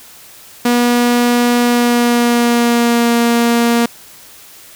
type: tone with pitch glide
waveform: sawtooth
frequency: 241.4 to 235.1 Hz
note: B3 to A#3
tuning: -39 to +15 cents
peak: -6 dBFS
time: 0.65-3.86 s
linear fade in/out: 5 ms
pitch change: -46 cents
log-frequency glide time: 1.61-3.12 s
effects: white hiss -39 dBFS RMS until 4.75 s